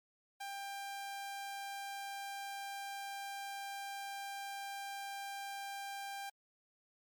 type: tone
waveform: sawtooth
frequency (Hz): 794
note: G5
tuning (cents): +22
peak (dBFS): -38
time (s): 0.4-6.3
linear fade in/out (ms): 10
effects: MP3 96 kbps